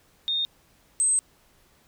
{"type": "tone pair in turn", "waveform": "sine", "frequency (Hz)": [3672, 8243], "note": ["A#7", "C9"], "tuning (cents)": [-27, -27], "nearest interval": "octave + major second", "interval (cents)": 1400, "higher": "second", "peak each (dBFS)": [-23, -19], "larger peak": "second", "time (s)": [[0.28, 0.45], [1, 1.19]], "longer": "second", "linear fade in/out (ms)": 0, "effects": ["pink hiss -61 dBFS RMS until 1.87 s"]}